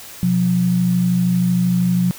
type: tone pair together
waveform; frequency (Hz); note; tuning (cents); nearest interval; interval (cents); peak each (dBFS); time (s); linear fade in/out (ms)
sine; 126 / 178.86; B2 / F3; +35 / +42; tritone; 607; -22 / -14; 0.23-2.11; 0
effects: white hiss -37 dBFS RMS until 2.18 s